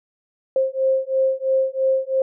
sine beating tone pair, 528 / 531 Hz, C5 / C5, +16 / +25 cents, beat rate 3 Hz, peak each -20 dBFS, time 0.56-2.22 s, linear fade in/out 2 ms, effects none

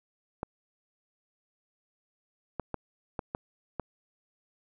clicks, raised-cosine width 1 ms, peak -18 dBFS, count 6, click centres 0.431 / 2.597 / 2.743 / 3.192 / 3.349 / 3.797 s, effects none

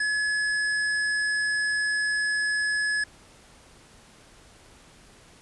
sine tone with tanh clipping, 1700 Hz, G#6, 40 cents sharp, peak -25 dBFS, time 0-3.04 s, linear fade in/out 5 ms, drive 18 dB, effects pink hiss -53 dBFS RMS until 5.41 s + resampled to 24000 Hz

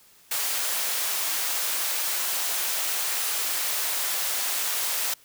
white high-pass noise, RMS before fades -27 dBFS, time 0.31-5.14 s, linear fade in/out 5 ms, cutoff 570 Hz, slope 12 dB/octave, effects white hiss -56 dBFS RMS until 5.24 s

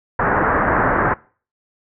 white low-pass noise, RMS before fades -17 dBFS, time 0.19-1.14 s, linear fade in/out 5 ms, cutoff 1700 Hz, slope 48 dB/octave, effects noise-tail reverb RT60 0.4 s tail -22 dB re dry

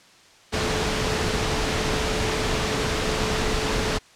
sine tone in noise, 434.2 Hz, A4, 23 cents flat, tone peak -30 dBFS, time 0.52-3.99 s, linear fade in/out 20 ms, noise pink, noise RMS -24 dBFS, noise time 0.52-3.99 s, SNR -9 dB, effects white hiss -52 dBFS RMS until 4.15 s + low-pass 6000 Hz 12 dB/octave

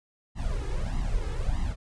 brown noise with flanger, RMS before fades -28 dBFS, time 0.35-1.76 s, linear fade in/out 50 ms, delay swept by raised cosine 1 to 2.4 ms, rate 1.6 Hz, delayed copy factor +0.95, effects resampled to 22050 Hz

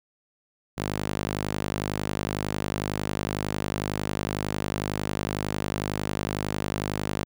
sawtooth tone with high-pass filter, 51 Hz, G#1, 31 cents flat, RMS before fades -30 dBFS, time 0.77-7.25 s, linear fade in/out 20 ms, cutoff 130 Hz, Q 0.66, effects none

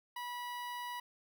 sawtooth tone with notch filter, 975 Hz, B5, 23 cents flat, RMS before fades -42 dBFS, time 0.16-1 s, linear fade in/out 5 ms, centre 7100 Hz, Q 0.97, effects none

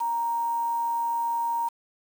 sine tone with quantisation, 932.3 Hz, A#5, in tune, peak -24 dBFS, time 0-1.69 s, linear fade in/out 10 ms, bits 7, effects none

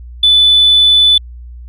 sine tone, 3490 Hz, A7, 15 cents flat, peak -4 dBFS, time 0.23-1.18 s, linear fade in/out 5 ms, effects tanh soft clip ceiling 0 dBFS + added 60 Hz sine -28 dBFS peak until 1.68 s

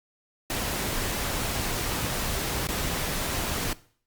pink noise with dropouts, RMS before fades -29 dBFS, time 0.5-3.73 s, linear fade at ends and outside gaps 1 ms, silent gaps 2.671-2.687 s, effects noise-tail reverb RT60 0.5 s tail -19 dB re dry + Opus 48 kbps

